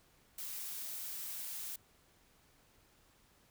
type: noise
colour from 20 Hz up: blue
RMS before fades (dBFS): -43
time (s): 0.38-1.76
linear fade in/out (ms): 5
effects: pink hiss -68 dBFS RMS until 3.5 s